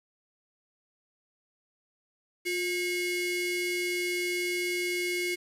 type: ring-modulated tone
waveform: 45% pulse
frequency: 1263 Hz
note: D#6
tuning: 26 cents sharp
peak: -25 dBFS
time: 2.45-5.36 s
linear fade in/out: 20 ms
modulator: 908 Hz
effects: resampled to 32000 Hz + 9-bit